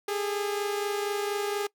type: tone pair together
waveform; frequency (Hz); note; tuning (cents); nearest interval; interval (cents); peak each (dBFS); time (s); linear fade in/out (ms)
sawtooth; 406.5 / 430.7; G#4 / A4; -37 / -37; minor second; 100; -25 / -31; 0.08-1.67; 5
effects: noise-tail reverb RT60 0.1 s tail -22 dB re dry